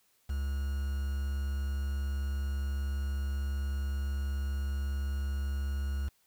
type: tone with quantisation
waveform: triangle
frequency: 69.3 Hz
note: C#2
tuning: in tune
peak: -28 dBFS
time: 0.29-6.09 s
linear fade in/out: 10 ms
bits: 8
effects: white hiss -70 dBFS RMS until 6.26 s